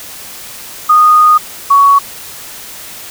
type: tone pair in turn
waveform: sine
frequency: 1234 / 1120.2 Hz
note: D#6 / C#6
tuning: -15 / +18 cents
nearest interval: major second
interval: 167 cents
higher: first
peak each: -3 dBFS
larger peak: neither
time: 0.89-1.38 / 1.7-1.99 s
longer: first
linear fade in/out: 10 ms
effects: white hiss -29 dBFS RMS until 3.1 s